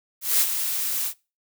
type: noise with ADSR envelope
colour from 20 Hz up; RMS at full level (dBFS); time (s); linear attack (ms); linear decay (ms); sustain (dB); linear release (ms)
blue; -18; 0.21-1.14; 190; 60; -8; 77
effects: noise-tail reverb RT60 0.3 s tail -23 dB re dry